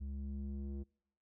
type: tone with low-pass filter sweep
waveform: square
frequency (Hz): 69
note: C#2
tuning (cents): -7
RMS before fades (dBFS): -42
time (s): 0-0.84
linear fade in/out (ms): 20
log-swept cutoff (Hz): 150 to 310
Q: 2.2
effects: noise-tail reverb RT60 0.7 s tail -26 dB re dry